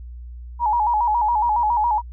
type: tone with vibrato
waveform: sine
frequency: 900 Hz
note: A5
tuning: 39 cents sharp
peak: -16 dBFS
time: 0.59-2.02 s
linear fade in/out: 50 ms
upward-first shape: square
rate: 7.2 Hz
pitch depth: 100 cents each way
effects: added 60 Hz sine -33 dBFS peak until 2.12 s